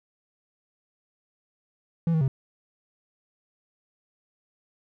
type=tone with pitch steps; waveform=triangle; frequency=166.3 / 159.5 / 133.5 Hz; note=E3 / D#3 / C3; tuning=+16 / +43 / +35 cents; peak=-18 dBFS; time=2.07-2.28 s; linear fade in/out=2 ms; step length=70 ms; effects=none